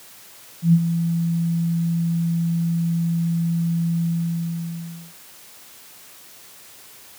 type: tone with ADSR envelope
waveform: sine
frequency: 167.8 Hz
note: E3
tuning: 31 cents sharp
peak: -8 dBFS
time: 0.62-5.14 s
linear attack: 110 ms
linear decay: 57 ms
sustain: -10 dB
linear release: 1100 ms
effects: white hiss -45 dBFS RMS until 7.18 s + high-pass 80 Hz 12 dB/octave